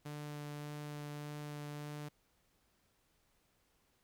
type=tone with vibrato; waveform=sawtooth; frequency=147.7 Hz; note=D3; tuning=10 cents sharp; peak=-39 dBFS; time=0.05-2.09 s; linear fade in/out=10 ms; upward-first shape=sine; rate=1.7 Hz; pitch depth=8 cents each way; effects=pink hiss -75 dBFS RMS until 4.03 s